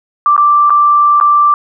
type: tone with dropouts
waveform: sine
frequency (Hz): 1174.7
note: D6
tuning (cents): 0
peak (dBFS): -5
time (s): 0.26-1.54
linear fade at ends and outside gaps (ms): 1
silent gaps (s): 0.365-0.378 / 0.697-0.704 / 1.201-1.211
effects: none